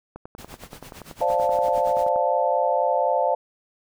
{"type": "click train", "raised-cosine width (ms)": 1, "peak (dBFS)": -23, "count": 22, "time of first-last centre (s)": [0.16, 2.16], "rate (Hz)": 10.5}
{"type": "noise with tremolo", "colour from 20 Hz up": "pink", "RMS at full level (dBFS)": -41, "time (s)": [0.38, 2.09], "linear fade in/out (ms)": 5, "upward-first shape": "sine", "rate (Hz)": 8.8, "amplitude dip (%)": 85}
{"type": "chord", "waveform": "sine", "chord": "D minor seventh", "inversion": "third", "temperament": "equal", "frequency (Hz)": [523.3, 587.3, 698.5, 880], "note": ["C5", "D5", "F5", "A5"], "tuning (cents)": [0, 0, 0, 0], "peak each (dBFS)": -24, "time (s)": [1.21, 3.35], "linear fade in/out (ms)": 5}
{"effects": []}